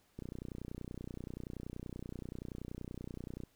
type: click train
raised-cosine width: 3 ms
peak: -30 dBFS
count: 100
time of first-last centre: 0.19-3.436 s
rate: 30.5 Hz
effects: pink hiss -71 dBFS RMS until 3.55 s